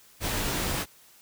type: noise with comb filter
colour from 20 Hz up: pink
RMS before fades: -29 dBFS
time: 0.2-0.86 s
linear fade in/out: 50 ms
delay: 19 ms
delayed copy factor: -0.65
effects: white hiss -56 dBFS RMS until 1.21 s